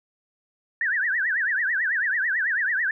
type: tone with vibrato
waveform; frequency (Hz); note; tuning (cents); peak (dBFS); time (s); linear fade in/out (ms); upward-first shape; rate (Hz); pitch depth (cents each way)
sine; 1719; A6; -41; -21; 0.81-2.91; 2; triangle; 9.1; 260
effects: none